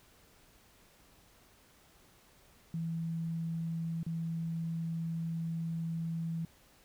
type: tone with dropouts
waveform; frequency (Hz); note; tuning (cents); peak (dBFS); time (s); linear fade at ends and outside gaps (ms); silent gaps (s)
sine; 164.81; E3; 0; -33; 2.74-6.45; 2; 4.031-4.064
effects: pink hiss -63 dBFS RMS until 6.84 s